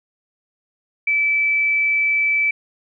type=tone; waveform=sine; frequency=2312 Hz; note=D7; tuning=28 cents flat; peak=-15 dBFS; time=1.07-2.51 s; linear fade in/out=5 ms; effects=none